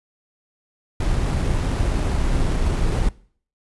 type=noise with sample-and-hold; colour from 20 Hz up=brown; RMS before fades=-20 dBFS; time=1-3.09 s; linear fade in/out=5 ms; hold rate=8820 Hz; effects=noise-tail reverb RT60 0.5 s tail -21 dB re dry + resampled to 24000 Hz